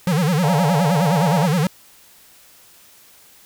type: tone with vibrato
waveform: square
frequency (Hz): 164.81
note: E3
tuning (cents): 0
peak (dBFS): -16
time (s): 0.07-1.67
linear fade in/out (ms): 2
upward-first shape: sine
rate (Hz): 9.6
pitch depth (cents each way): 230
type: chord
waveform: sine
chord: Bb dominant seventh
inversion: first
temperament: just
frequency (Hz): 582.7 / 699.2 / 839.1 / 932.3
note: D5 / F5 / Ab5 / Bb5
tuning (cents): -14 / +2 / +18 / 0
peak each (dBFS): -26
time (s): 0.43-1.46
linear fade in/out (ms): 5
effects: white hiss -49 dBFS RMS until 3.45 s